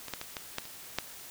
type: clicks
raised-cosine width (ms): 0.2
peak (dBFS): -22 / -16 / -20 / -18 / -14 / -29 / -11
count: 7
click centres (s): 0.083 / 0.137 / 0.214 / 0.368 / 0.584 / 0.654 / 0.986
effects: white hiss -47 dBFS RMS until 1.3 s